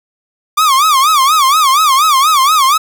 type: tone with vibrato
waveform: 45% pulse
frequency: 1160 Hz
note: D6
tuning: 22 cents flat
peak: -7 dBFS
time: 0.57-2.78 s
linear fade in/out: 10 ms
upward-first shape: sine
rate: 4.2 Hz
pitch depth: 180 cents each way
effects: 8-bit